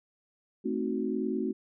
sine chord, A diminished seventh, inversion none, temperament equal, 220 / 261.6 / 311.1 / 370 Hz, A3 / C4 / Eb4 / Gb4, 0 / 0 / 0 / 0 cents, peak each -33 / -33 / -36 / -33 dBFS, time 0.64-1.53 s, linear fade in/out 20 ms, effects none

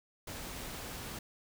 pink noise, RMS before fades -43 dBFS, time 0.27-1.19 s, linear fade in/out 5 ms, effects none

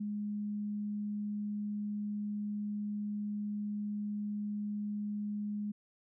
sine tone, 207.7 Hz, G#3, in tune, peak -34 dBFS, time 0-5.72 s, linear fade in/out 10 ms, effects none

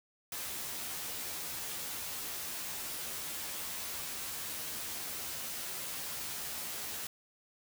white noise with comb filter, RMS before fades -40 dBFS, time 0.32-7.07 s, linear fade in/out 2 ms, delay 13 ms, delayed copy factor +0.7, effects none

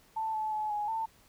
sine tone with pitch steps, 884 / 866 / 856 / 834 / 894 Hz, A5 / A5 / A5 / G#5 / A5, +8 / -28 / -48 / +7 / +27 cents, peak -30 dBFS, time 0.16-1.06 s, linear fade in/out 10 ms, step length 180 ms, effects pink hiss -62 dBFS RMS until 1.28 s

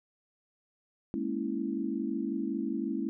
sine chord, A# half-diminished seventh, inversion third, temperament equal, 207.7 / 233.1 / 277.2 / 329.6 Hz, G#3 / A#3 / C#4 / E4, 0 / 0 / 0 / 0 cents, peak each -36 / -36 / -35 / -35 dBFS, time 1.14-3.09 s, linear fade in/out 0 ms, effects none

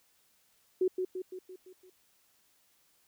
sine tone with echo, 370 Hz, F#4, in tune, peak -24 dBFS, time 0.81-0.88 s, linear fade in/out 5 ms, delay 170 ms, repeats 6, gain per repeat -5 dB, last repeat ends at 1.9 s, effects white hiss -69 dBFS RMS until 3.07 s

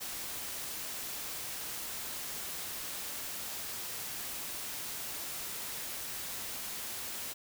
white noise, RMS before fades -40 dBFS, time 0-7.34 s, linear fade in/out 20 ms, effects none

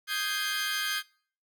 20% pulse chord, Ab major seventh, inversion second, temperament equal, 1244.5 / 1568 / 1661.2 / 2093 Hz, Eb6 / G6 / Ab6 / C7, 0 / 0 / 0 / 0 cents, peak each -32 / -27 / -30 / -31 dBFS, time 0.07-1.03 s, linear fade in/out 50 ms, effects noise-tail reverb RT60 0.5 s tail -24 dB re dry

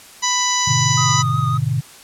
harmonic tone, 991 Hz, B5, 6 cents sharp, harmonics 1 / 2 / 3 / 4 / 5 / 6 / 7, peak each -21 / -25 / -27 / -25 / -27 / -21 / -24 dBFS, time 0.22-1.23 s, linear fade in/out 20 ms
sine chord, G# diminished, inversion none, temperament just, 103.83 / 124.59 / 149.51 Hz, G#2 / B2 / D3, 0 / +16 / +31 cents, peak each -24 / -19 / -21 dBFS, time 0.67-1.81 s, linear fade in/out 10 ms
triangle tone with vibrato, 1244.5 Hz, D#6, in tune, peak -19 dBFS, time 0.97-1.58 s, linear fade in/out 10 ms, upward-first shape triangle, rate 5.4 Hz, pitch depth 28 cents each way
effects white hiss -42 dBFS RMS until 2.03 s + low-pass 11000 Hz 12 dB/octave

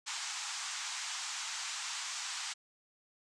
white band-pass noise, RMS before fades -40 dBFS, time 0.06-2.54 s, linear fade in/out 20 ms, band 800 to 7900 Hz, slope 48 dB/octave, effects none

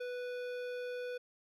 sine tone with hard clipping, 493.9 Hz, B4, in tune, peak -40 dBFS, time 0-1.18 s, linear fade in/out 10 ms, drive 14 dB, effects none

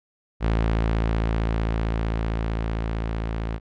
sawtooth tone with level ramp, 55.5 Hz, A1, 16 cents sharp, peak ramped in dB -15 to -22 dBFS, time 0.4-3.6 s, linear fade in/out 50 ms, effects low-pass 3000 Hz 12 dB/octave

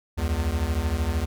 square beating tone pair, 69.3 / 82.3 Hz, C#2 / E2, 0 / -2 cents, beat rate 13 Hz, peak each -27 / -26 dBFS, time 0.17-1.26 s, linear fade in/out 20 ms, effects none

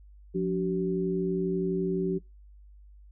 sine tone cluster, 176.4 / 287.2 / 379.3 Hz, F3 / D4 / F#4, +18 / -39 / +43 cents, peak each -29 / -34 / -28 dBFS, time 0.34-2.19 s, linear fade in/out 20 ms, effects noise-tail reverb RT60 0.2 s tail -23 dB re dry + added 50 Hz sine -49 dBFS peak until 3.11 s

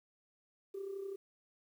sine tone with amplitude modulation, 392 Hz, G4, in tune, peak -36 dBFS, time 0.74-1.16 s, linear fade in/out 10 ms, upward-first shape sine, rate 32 Hz, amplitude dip 60%, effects tanh soft clip ceiling -34 dBFS + 11-bit

